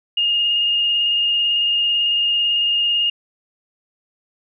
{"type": "tone with vibrato", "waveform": "sine", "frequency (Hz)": 2838, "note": "F7", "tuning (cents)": 27, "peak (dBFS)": -15, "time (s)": [0.17, 3.1], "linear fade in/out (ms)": 5, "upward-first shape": "square", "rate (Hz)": 18, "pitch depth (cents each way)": 10, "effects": []}